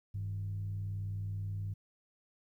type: tone with frequency modulation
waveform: sine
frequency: 100 Hz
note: G2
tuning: 35 cents sharp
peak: -34 dBFS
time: 0.14-1.74 s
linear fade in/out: 10 ms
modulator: 59 Hz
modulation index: 0.4
effects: tanh soft clip ceiling -30 dBFS + 12-bit